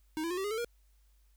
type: tone with pitch steps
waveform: square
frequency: 312.7 / 335.1 / 359.2 / 385 / 412.6 / 442.2 / 474 Hz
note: D#4 / E4 / F4 / G4 / G#4 / A4 / A#4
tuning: +9 / +29 / +49 / -31 / -11 / +9 / +29 cents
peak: -33 dBFS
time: 0.17-0.646 s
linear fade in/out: 0 ms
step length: 68 ms
effects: added 50 Hz sine -62 dBFS peak until 1.36 s + white hiss -75 dBFS RMS until 1.36 s